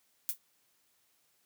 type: noise with exponential decay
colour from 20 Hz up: violet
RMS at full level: -27 dBFS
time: 0.29-0.38 s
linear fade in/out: 0 ms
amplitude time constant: 18 ms
effects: white hiss -72 dBFS RMS until 1.45 s + high-pass 80 Hz 12 dB/octave